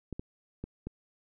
clicks, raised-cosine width 3 ms, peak -24 dBFS, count 4, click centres 0.127 / 0.195 / 0.64 / 0.87 s, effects none

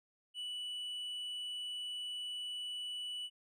sine tone with tanh clipping, 2960 Hz, F#7, in tune, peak -40 dBFS, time 0.34-3.3 s, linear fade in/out 50 ms, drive 4 dB, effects none

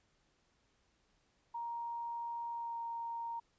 sine tone with pitch glide, 937 to 929.5 Hz, A#5 to A#5, +9 to -5 cents, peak -38 dBFS, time 1.54-3.4 s, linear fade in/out 10 ms, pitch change -14 cents, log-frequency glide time 2.51-2.79 s, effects pink hiss -75 dBFS RMS until 3.58 s + resampled to 16000 Hz

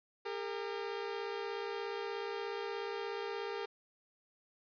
sawtooth tone pair together, 402.5 / 459.3 Hz, G4 / A#4, +46 / -26 cents, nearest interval major second, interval 228 cents, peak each -36 / -37 dBFS, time 0.25-3.66 s, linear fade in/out 10 ms, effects resampled to 11025 Hz + 11-bit

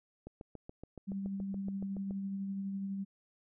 click train, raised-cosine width 2 ms, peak -32 dBFS, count 14, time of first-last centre 0.27-2.109 s, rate 7.07 Hz
sine tone with tremolo, 195.8 Hz, G3, 2 cents flat, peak -34 dBFS, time 1.07-3.05 s, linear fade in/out 20 ms, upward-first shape sine, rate 12 Hz, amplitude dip 25%
effects none

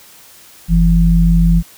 sine tone pair together, 47.12 / 167.9 Hz, F#1 / E3, +32 / +32 cents, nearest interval octave + minor seventh, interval 2200 cents, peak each -10 dBFS, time 0.68-1.63 s, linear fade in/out 50 ms, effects white hiss -42 dBFS RMS until 1.77 s

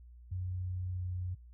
sine tone with pitch glide, 91.5 to 90.76 Hz, F#2 to F#2, -19 to -33 cents, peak -34 dBFS, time 0.31-1.35 s, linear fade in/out 10 ms, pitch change -14 cents, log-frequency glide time 0.93-1.01 s, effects added 60 Hz sine -51 dBFS peak until 1.53 s

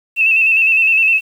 sine tone with vibrato, 2637 Hz, E7, in tune, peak -9 dBFS, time 0.16-1.21 s, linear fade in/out 50 ms, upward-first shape square, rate 9.8 Hz, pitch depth 40 cents each way, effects 7-bit

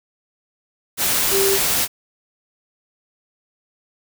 sine tone in noise, 392 Hz, G4, in tune, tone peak -17 dBFS, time 1.3-1.59 s, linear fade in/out 50 ms, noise white, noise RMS -19 dBFS, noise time 0.97-1.88 s, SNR -1 dB, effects none

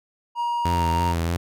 triangle tone with pitch glide, 949 to 932.7 Hz, A#5 to A#5, +31 to +1 cents, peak -20 dBFS, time 0.35-1.15 s, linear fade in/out 50 ms, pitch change -30 cents, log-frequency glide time 0.63-0.83 s
sawtooth tone with vibrato, 85.1 Hz, F2, 44 cents flat, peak -18 dBFS, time 0.65-1.37 s, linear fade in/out 5 ms, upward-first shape sine, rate 3.1 Hz, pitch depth 42 cents each way
effects none

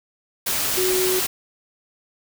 sine tone in noise, 370 Hz, F#4, in tune, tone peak -20 dBFS, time 0.77-1.2 s, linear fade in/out 10 ms, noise white, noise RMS -23 dBFS, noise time 0.46-1.27 s, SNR 0 dB, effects none

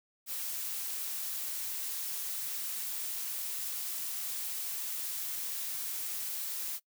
blue noise, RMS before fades -37 dBFS, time 0.26-6.8 s, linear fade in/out 50 ms, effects noise-tail reverb RT60 0.1 s tail -22 dB re dry

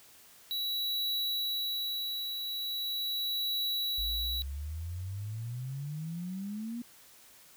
square tone with tremolo, 3917 Hz, B7, 15 cents flat, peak -30 dBFS, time 0.51-4.42 s, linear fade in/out 0 ms, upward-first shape triangle, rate 0.4 Hz, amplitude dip 45%
sine exponential sweep, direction up, 52.3 to 242.8 Hz, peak -35 dBFS, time 3.98-6.82 s, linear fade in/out 5 ms
effects white hiss -57 dBFS RMS until 7.56 s

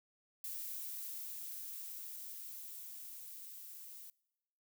violet noise with level ramp, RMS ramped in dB -43 to -52 dBFS, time 0.44-4.1 s, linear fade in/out 2 ms, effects noise-tail reverb RT60 1.0 s tail -25 dB re dry

